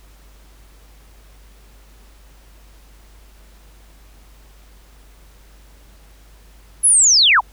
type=linear sweep; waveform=sine; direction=down; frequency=11000 to 689 Hz; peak=-9 dBFS; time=6.83-7.41 s; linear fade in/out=20 ms; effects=added 50 Hz sine -44 dBFS peak until 7.52 s + pink hiss -52 dBFS RMS until 7.52 s